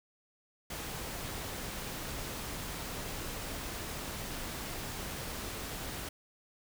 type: noise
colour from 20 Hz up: pink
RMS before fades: -40 dBFS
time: 0.7-6.09 s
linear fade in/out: 5 ms
effects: none